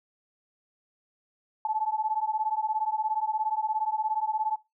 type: beating tone pair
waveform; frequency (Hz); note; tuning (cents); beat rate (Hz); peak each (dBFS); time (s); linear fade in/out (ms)
sine; 859 / 876; A5 / A5; -42 / -8; 17; -29; 1.65-4.56; 2
effects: noise-tail reverb RT60 0.2 s tail -18 dB re dry